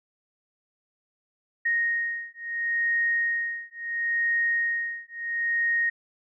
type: beating tone pair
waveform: sine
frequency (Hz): 1864.7 / 1865.43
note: A#6 / A#6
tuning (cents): 0 / +1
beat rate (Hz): 0.73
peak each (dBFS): -27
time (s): 1.65-5.9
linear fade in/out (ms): 10
effects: none